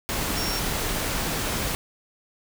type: tone in noise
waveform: sine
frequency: 5510 Hz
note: F8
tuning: 24 cents flat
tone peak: -30 dBFS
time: 0.37-0.59 s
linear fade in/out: 0 ms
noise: pink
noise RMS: -27 dBFS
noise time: 0.09-1.75 s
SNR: -6 dB
effects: none